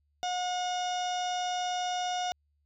harmonic tone with a mistuned harmonic, 723 Hz, F#5, 40 cents flat, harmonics 1 / 2 / 3 / 4 / 5 / 6 / 7 / 8 / 9 / 10, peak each -30 / -43 / -47 / -41 / -41 / -54 / -47 / -44 / -56 / -53 dBFS, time 0.23-2.32 s, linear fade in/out 0 ms, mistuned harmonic 7, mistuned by +23 cents, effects added 73 Hz sine -70 dBFS peak until 2.65 s

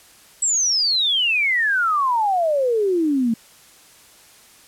sine exponential sweep, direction down, 7902 to 220 Hz, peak -16 dBFS, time 0.42-3.34 s, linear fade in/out 5 ms, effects white hiss -49 dBFS RMS until 4.67 s + low-pass 12000 Hz 12 dB/octave

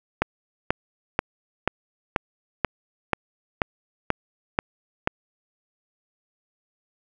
click train, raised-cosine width 0.5 ms, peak -4 dBFS, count 11, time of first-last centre 0.22-5.074 s, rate 2.06 Hz, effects none

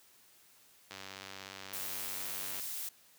click train, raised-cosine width 0.2 ms, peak -27 dBFS, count 164, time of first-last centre 0.91-2.597 s, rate 96.6 Hz
blue noise, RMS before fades -40 dBFS, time 1.73-2.89 s, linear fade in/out 5 ms
effects white hiss -63 dBFS RMS until 3.18 s + high-pass 80 Hz 12 dB/octave

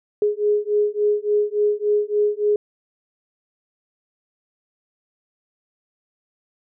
sine beating tone pair, 415.3 / 418.8 Hz, G#4 / G#4, 0 / +15 cents, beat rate 3.5 Hz, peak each -20 dBFS, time 0.22-2.56 s, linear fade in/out 2 ms, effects none

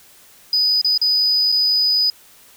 sine tone with dropouts, 4976 Hz, D#8, 1 cent flat, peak -12 dBFS, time 0.53-2.1 s, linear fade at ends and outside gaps 2 ms, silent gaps 0.814-0.846 / 0.977-1.015 / 1.519-1.523 s, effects tanh soft clip ceiling -11 dBFS + white hiss -48 dBFS RMS until 2.56 s

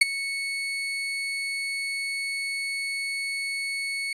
35% pulse tone with ADSR envelope, 2211 Hz, C#7, 5 cents flat, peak -9 dBFS, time 0.01-4.13 s, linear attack 7 ms, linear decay 18 ms, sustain -17 dB, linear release 3 ms, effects resampled to 24000 Hz

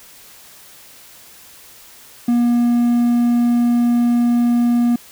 triangle tone, 239.1 Hz, A#3, 44 cents sharp, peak -10 dBFS, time 2.28-4.96 s, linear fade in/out 5 ms, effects white hiss -43 dBFS RMS until 5.11 s

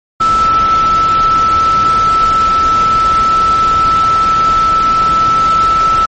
sine tone in noise, 1320 Hz, E6, 2 cents sharp, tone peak -7 dBFS, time 0.2-6.06 s, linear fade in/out 10 ms, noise pink, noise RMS -21 dBFS, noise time 0.2-6.06 s, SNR +11 dB, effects low-pass 6000 Hz 12 dB/octave + MP3 32 kbps

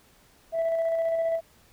sine tone with tremolo, 659.3 Hz, E5, in tune, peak -20 dBFS, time 0.52-1.41 s, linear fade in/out 50 ms, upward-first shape square, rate 15 Hz, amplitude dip 30%, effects tanh soft clip ceiling -21 dBFS + pink hiss -59 dBFS RMS until 1.72 s

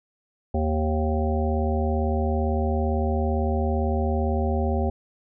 harmonic tone, 77.78 Hz, D#2, in tune, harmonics 1 / 3 / 5 / 7 / 9 / 10, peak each -23 / -28 / -30 / -31 / -33 / -33 dBFS, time 0.54-4.9 s, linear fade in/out 5 ms, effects none

